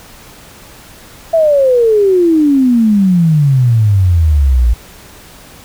sine exponential sweep, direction down, 670 to 55.8 Hz, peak -6 dBFS, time 1.33-4.74 s, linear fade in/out 10 ms, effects pink hiss -37 dBFS RMS until 5.64 s

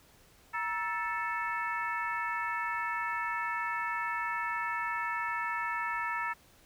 harmonic tone with a mistuned harmonic, 440 Hz, A4, in tune, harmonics 2 / 3 / 4 / 5 / 6, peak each -36 / -36 / -36 / -40 / -46 dBFS, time 0.53-6.34 s, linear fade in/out 20 ms, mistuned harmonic 2, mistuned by +120 cents, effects pink hiss -61 dBFS RMS until 6.65 s

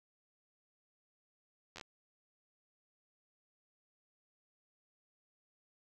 slowing click train, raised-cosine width 0.2 ms, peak -30 dBFS, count 5, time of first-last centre 1.76-1.812 s, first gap 11 ms, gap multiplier 1.11, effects none

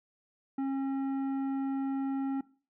sine tone with tanh clipping, 271.1 Hz, C#4, 38 cents flat, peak -31 dBFS, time 0.58-2.41 s, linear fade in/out 5 ms, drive 10 dB, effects noise-tail reverb RT60 0.4 s tail -20 dB re dry

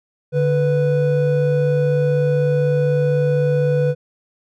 triangle tone pair together, 145.99 / 493.9 Hz, D3 / B4, -10 / 0 cents, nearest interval octave + major sixth, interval 2110 cents, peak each -15 dBFS, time 0.32-3.95 s, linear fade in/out 50 ms, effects none

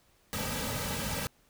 pink noise with comb filter, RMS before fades -34 dBFS, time 0.33-1.27 s, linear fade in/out 0 ms, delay 2.8 ms, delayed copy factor -0.85, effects pink hiss -66 dBFS RMS until 1.49 s

